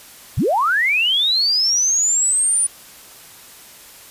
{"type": "linear sweep", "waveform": "sine", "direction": "up", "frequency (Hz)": [62.2, 9500], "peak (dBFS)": -14, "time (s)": [0.37, 2.67], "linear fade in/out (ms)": 10, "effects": ["white hiss -42 dBFS RMS until 4.1 s", "resampled to 32000 Hz"]}